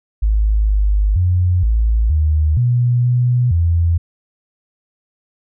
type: tone with pitch steps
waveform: sine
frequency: 52.8 / 50.9 / 89.7 / 55.4 / 76.8 / 121.9 / 123.2 / 84.5 Hz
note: G#1 / G#1 / F2 / A1 / D#2 / B2 / B2 / E2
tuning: +29 / -34 / +47 / +13 / -22 / -22 / -4 / +43 cents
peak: -11 dBFS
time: 0.22-3.98 s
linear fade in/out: 10 ms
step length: 470 ms
effects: none